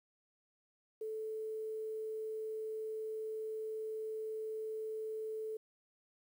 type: tone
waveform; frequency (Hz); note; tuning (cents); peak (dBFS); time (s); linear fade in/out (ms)
sine; 437.3; A4; -11; -38; 1.01-5.57; 5
effects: 11-bit